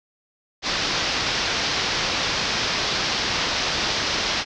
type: low-pass noise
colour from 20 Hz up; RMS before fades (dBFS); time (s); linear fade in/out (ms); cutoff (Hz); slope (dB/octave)
white; -24; 0.62-4.45; 50; 5600; 48
effects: none